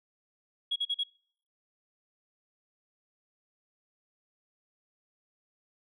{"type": "tone bursts", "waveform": "sine", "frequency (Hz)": 3322, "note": "G#7", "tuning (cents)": 0, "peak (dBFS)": -26, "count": 4, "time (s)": [0.71, 1.037], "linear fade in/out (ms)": 10, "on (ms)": 51, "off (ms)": 41, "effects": ["noise-tail reverb RT60 0.6 s tail -26 dB re dry", "tanh soft clip ceiling -22 dBFS"]}